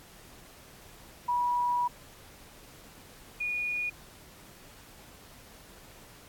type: tone pair in turn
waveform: sine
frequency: 972 / 2449 Hz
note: B5 / D#7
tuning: -28 / -28 cents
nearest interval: octave + major third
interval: 1600 cents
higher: second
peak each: -25 / -29 dBFS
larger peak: first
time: 1.28-1.88 / 3.4-3.9 s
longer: first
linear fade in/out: 10 ms
effects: pink hiss -53 dBFS RMS until 6.28 s + AAC 64 kbps